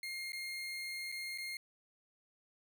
30% pulse tone with dropouts, 2129 Hz, C7, 30 cents sharp, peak -37 dBFS, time 0.03-1.57 s, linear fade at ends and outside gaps 2 ms, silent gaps 0.321-0.331 / 1.118-1.123 / 1.377-1.383 s, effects none

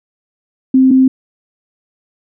sine tone pair in turn, 261.6 / 261.6 Hz, C4 / C4, 0 / 0 cents, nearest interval unison, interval 0 cents, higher neither, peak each -5 dBFS, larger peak neither, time 0.74-0.91 / 0.91-1.08 s, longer neither, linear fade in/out 5 ms, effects none

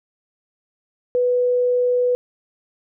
sine tone, 493.9 Hz, B4, in tune, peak -15 dBFS, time 1.15-2.15 s, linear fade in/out 0 ms, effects none

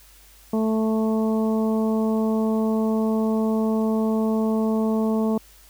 harmonic tone, 220 Hz, A3, in tune, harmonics 1 / 2 / 3 / 4 / 5, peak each -20 / -26 / -31 / -35 / -37 dBFS, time 0.53-5.38 s, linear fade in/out 5 ms, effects added 50 Hz sine -52 dBFS peak until 5.69 s + white hiss -52 dBFS RMS until 5.69 s

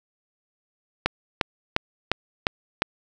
click train, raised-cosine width 0.3 ms, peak -3 dBFS, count 6, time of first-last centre 1.06-2.821 s, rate 2.84 Hz, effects none

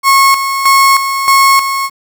35% pulse tone with tremolo, 1092 Hz, C#6, 26 cents flat, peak -3 dBFS, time 0.03-1.9 s, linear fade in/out 50 ms, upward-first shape square, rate 1.6 Hz, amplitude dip 60%, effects 7-bit

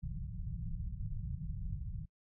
pink low-pass noise, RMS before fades -40 dBFS, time 0.02-2.06 s, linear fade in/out 20 ms, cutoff 180 Hz, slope 96 dB/octave, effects noise-tail reverb RT60 0.1 s tail -25 dB re dry

